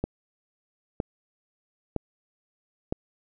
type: click train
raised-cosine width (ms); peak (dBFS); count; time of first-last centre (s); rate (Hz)
2; -13; 4; 0.04-2.925; 1.04
effects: none